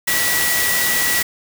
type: tone in noise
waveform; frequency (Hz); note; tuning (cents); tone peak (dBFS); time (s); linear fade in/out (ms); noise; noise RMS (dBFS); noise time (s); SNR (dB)
sine; 1942; B6; -30; -20; 0.07-1.23; 10; white; -19; 0.07-1.23; -4
effects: none